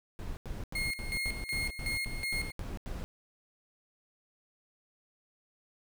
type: noise bursts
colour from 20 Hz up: brown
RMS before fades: -38 dBFS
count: 11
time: 0.19-3.04 s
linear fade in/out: 0 ms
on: 180 ms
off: 87 ms
type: tone with tremolo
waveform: 35% pulse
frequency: 2145 Hz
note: C7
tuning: 42 cents sharp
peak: -30 dBFS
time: 0.75-2.52 s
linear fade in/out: 5 ms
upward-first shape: square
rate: 2.7 Hz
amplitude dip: 70%
effects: none